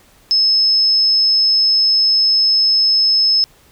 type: tone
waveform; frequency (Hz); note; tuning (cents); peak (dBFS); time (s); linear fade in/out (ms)
sine; 5200; E8; -24; -10; 0.31-3.44; 0
effects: pink hiss -50 dBFS RMS until 3.71 s